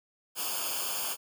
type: noise with comb filter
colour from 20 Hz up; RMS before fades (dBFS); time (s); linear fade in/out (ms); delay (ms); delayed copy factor
white; -33; 0.35-1.17; 50; 0.51; -0.95
effects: none